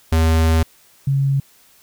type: tone pair in turn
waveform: square / sine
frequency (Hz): 80.8 / 137.51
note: E2 / C#3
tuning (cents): -34 / -14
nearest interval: major sixth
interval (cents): 920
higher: second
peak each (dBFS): -13 / -14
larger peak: first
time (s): 0.12-0.63 / 1.07-1.4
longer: first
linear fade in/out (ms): 5
effects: white hiss -52 dBFS RMS until 1.82 s